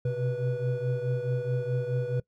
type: tone cluster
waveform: triangle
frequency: 125.5 / 130.2 / 488.7 Hz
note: B2 / C3 / B4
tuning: +28 / -8 / -18 cents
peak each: -29 dBFS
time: 0.05-2.2 s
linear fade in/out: 5 ms
effects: noise-tail reverb RT60 0.1 s tail -21 dB re dry